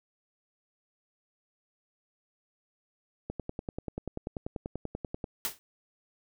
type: click train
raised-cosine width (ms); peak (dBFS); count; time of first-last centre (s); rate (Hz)
2; -21; 21; 3.3-5.242; 10.3
type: noise with exponential decay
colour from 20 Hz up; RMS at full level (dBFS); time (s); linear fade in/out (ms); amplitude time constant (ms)
white; -28; 5.45-5.59; 0; 30
effects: none